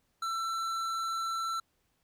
triangle tone with tanh clipping, 1339 Hz, E6, 27 cents sharp, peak -33 dBFS, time 0.22-1.6 s, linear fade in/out 5 ms, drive 18 dB, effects pink hiss -75 dBFS RMS until 2.03 s

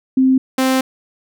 sine / sawtooth tone pair in turn, 261.6 / 261.6 Hz, C4 / C4, 0 / 0 cents, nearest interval unison, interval 0 cents, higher neither, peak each -9 dBFS, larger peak neither, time 0.17-0.38 / 0.58-0.81 s, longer second, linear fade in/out 5 ms, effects none

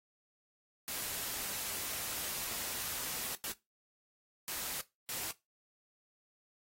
white noise bursts at uneven times, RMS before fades -39 dBFS, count 4, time 0.88-3.35 / 3.44-3.52 / 4.48-4.81 / 5.09-5.31 s, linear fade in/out 0 ms, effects noise-tail reverb RT60 0.2 s tail -17 dB re dry + AAC 48 kbps

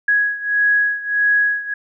sine beating tone pair, 1665 / 1666.6 Hz, G#6 / G#6, +4 / +6 cents, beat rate 1.6 Hz, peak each -16 / -19 dBFS, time 0.08-1.74 s, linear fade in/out 5 ms, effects none

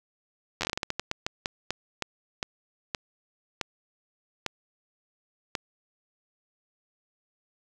slowing click train, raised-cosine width 0.2 ms, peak -11 dBFS, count 21, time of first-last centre 0.61-5.552 s, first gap 10 ms, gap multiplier 1.28, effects none

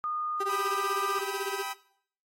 sine tone with pitch glide, 1225 to 1204.7 Hz, D#6 to D6, -27 to +44 cents, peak -29 dBFS, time 0.04-1.19 s, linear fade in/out 0 ms, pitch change -29 cents, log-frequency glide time 0.4-0.84 s
35% pulse tone with tremolo, 392 Hz, G4, in tune, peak -28 dBFS, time 0.4-1.64 s, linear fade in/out 5 ms, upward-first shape sine, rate 16 Hz, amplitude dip 95%
sawtooth chord, G augmented, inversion none, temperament equal with one note detuned, 784 / 987.8 / 1272.9 Hz, G5 / B5 / D#6, 0 / 0 / +39 cents, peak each -34 dBFS, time 0.48-1.74 s, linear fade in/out 20 ms
effects noise-tail reverb RT60 0.6 s tail -18 dB re dry + AAC 48 kbps

